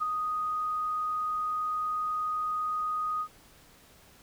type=tone with ADSR envelope; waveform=sine; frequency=1244 Hz; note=D#6; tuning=1 cent flat; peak=-24 dBFS; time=0-3.28 s; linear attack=26 ms; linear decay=9 ms; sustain=-4 dB; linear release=71 ms; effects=pink hiss -57 dBFS RMS until 4.22 s